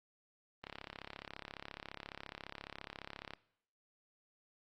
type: click train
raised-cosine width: 0.3 ms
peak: -28 dBFS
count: 94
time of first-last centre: 0.64-3.336 s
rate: 34.5 Hz
effects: noise-tail reverb RT60 0.7 s tail -20 dB re dry + Opus 32 kbps